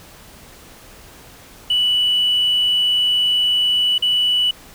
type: tone with dropouts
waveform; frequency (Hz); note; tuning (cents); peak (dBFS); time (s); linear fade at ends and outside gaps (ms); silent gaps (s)
triangle; 2960; F#7; 0; -11; 1.7-4.51; 5; 3.981-4.023
effects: tanh soft clip ceiling -11 dBFS + pink hiss -43 dBFS RMS until 4.74 s